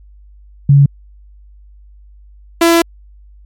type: tone pair in turn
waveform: sine / sawtooth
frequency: 140.7 / 335.9 Hz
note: C#3 / E4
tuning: +26 / +33 cents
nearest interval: octave + minor third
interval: 1507 cents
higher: second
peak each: -3 dBFS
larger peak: neither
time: 0.69-0.86 / 2.61-2.82 s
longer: second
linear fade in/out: 5 ms
effects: added 50 Hz sine -38 dBFS peak until 3.45 s + MP3 64 kbps